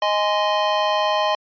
square chord, Ab major, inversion second, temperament just, 623 / 830.6 / 1038.3 Hz, Eb5 / Ab5 / C6, +2 / 0 / -14 cents, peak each -22 / -24 / -23 dBFS, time 0.02-1.35 s, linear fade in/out 2 ms, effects resampled to 11025 Hz

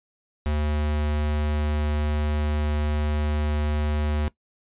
square tone, 74.9 Hz, D2, 35 cents sharp, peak -23 dBFS, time 0.46-4.28 s, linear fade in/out 0 ms, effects noise-tail reverb RT60 0.1 s tail -19 dB re dry + resampled to 8000 Hz

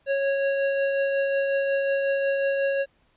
square tone with tremolo, 551 Hz, C#5, 11 cents flat, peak -21 dBFS, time 0.06-2.86 s, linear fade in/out 50 ms, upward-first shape triangle, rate 5.5 Hz, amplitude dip 30%, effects pink hiss -65 dBFS RMS until 3.16 s + resampled to 8000 Hz

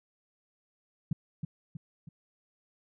sine tone with echo, 155.56 Hz, D#3, in tune, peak -24 dBFS, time 1.11-1.13 s, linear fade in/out 5 ms, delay 320 ms, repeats 3, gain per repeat -6 dB, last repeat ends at 2.09 s, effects none

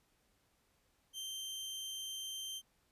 sawtooth tone, 3136 Hz, G7, in tune, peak -38 dBFS, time 1.13-2.62 s, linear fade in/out 50 ms, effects pink hiss -75 dBFS RMS until 2.91 s + resampled to 32000 Hz

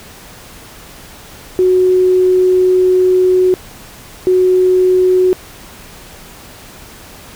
sine tone pair in turn, 368.5 / 368.5 Hz, F#4 / F#4, -7 / -7 cents, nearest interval unison, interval 0 cents, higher neither, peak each -7 dBFS, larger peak neither, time 1.59-3.54 / 4.27-5.33 s, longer first, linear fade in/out 0 ms, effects pink hiss -36 dBFS RMS until 7.35 s

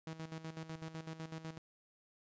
sawtooth tone with tremolo, 160.7 Hz, E3, 44 cents flat, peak -38 dBFS, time 0.07-1.58 s, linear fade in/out 2 ms, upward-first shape square, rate 8 Hz, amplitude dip 70%, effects resampled to 16000 Hz

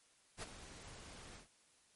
pink noise with ADSR envelope, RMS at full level -43 dBFS, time 0.37-1.48 s, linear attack 55 ms, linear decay 22 ms, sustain -11 dB, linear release 130 ms, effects white hiss -70 dBFS RMS until 1.95 s + MP3 48 kbps

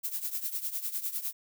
violet noise with tremolo, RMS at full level -31 dBFS, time 0.03-1.33 s, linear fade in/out 20 ms, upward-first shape triangle, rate 9.9 Hz, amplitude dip 85%, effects none

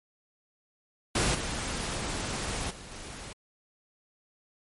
pink noise with level steps, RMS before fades -26 / -33 / -45 / -42 dBFS, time 1.15-3.33 s, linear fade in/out 5 ms, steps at 1.34 / 2.7 / 2.91 s, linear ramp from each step 10 ms, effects MP3 48 kbps

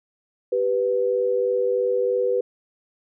sine tone pair together, 390.8 / 493.9 Hz, G4 / B4, -5 / 0 cents, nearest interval major third, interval 405 cents, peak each -24 / -20 dBFS, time 0.52-2.41 s, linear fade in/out 5 ms, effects none

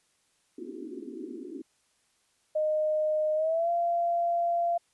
white band-pass noise, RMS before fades -40 dBFS, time 0.58-1.62 s, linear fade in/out 5 ms, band 230 to 400 Hz, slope 96 dB/octave
sine tone with pitch glide, 616 to 687.5 Hz, D#5 to F5, -17 to -27 cents, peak -24 dBFS, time 2.55-4.78 s, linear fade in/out 10 ms, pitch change +190 cents, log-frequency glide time 3.35-3.7 s
effects white hiss -70 dBFS RMS until 4.93 s + resampled to 24000 Hz

